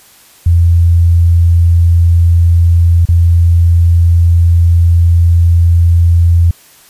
sine tone with dropouts, 85 Hz, F2, 46 cents flat, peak -4 dBFS, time 0.46-6.51 s, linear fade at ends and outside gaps 5 ms, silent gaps 3.054-3.087 s, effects white hiss -42 dBFS RMS until 6.89 s + resampled to 32000 Hz

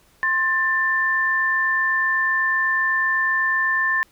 sine tone pair together, 1056 / 1776 Hz, C6 / A6, +16 / +16 cents, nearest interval major sixth, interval 900 cents, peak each -25 / -18 dBFS, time 0.23-4.03 s, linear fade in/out 0 ms, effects pink hiss -57 dBFS RMS until 4.11 s

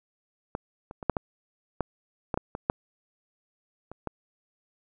clicks, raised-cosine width 1 ms, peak -16 / -26 / -23 / -7 / -13 / -12 / -13 / -13 / -19 / -8 / -26 / -17 dBFS, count 12, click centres 0.551 / 0.911 / 1.028 / 1.097 / 1.168 / 1.807 / 2.342 / 2.375 / 2.551 / 2.699 / 3.916 / 4.073 s, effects none

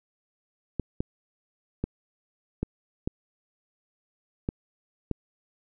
clicks, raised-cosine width 3 ms, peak -14 dBFS, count 7, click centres 0.797 / 1.005 / 1.84 / 2.63 / 3.075 / 4.489 / 5.113 s, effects none

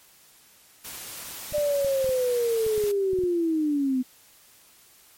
white noise, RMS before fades -38 dBFS, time 0.84-2.92 s, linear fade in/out 10 ms
clicks, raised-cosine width 5 ms, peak -28 dBFS, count 11, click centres 1.524 / 1.582 / 1.847 / 2.044 / 2.092 / 2.665 / 2.779 / 2.839 / 3.133 / 3.188 / 3.237 s
sine linear sweep, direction down, 599 to 250 Hz, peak -21 dBFS, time 1.53-4.03 s, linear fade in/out 20 ms
effects white hiss -55 dBFS RMS until 5.17 s + MP3 64 kbps

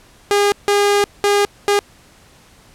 sawtooth tone bursts at uneven times, 406.9 Hz, G#4, 35 cents flat, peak -8 dBFS, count 4, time 0.31-0.52 / 0.68-1.04 / 1.24-1.45 / 1.68-1.79 s, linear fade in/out 0 ms, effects pink hiss -48 dBFS RMS until 2.74 s + low-pass 11000 Hz 12 dB/octave

